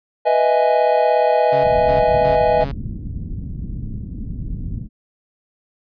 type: chord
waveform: triangle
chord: E major seventh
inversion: second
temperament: equal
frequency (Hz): 493.9 / 622.3 / 659.3 / 830.6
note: B4 / D#5 / E5 / G#5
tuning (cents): 0 / 0 / 0 / 0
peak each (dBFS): -17 / -15 / -18 / -16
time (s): 0.25-2.65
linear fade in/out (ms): 20
type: tone bursts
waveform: sawtooth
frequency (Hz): 138.59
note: C#3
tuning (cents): 0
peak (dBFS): -22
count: 4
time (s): 1.52-2.72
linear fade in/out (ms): 10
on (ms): 120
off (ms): 240
type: low-pass noise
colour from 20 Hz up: pink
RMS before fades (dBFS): -27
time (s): 1.61-4.89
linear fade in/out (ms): 50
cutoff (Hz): 230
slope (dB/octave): 24
effects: resampled to 11025 Hz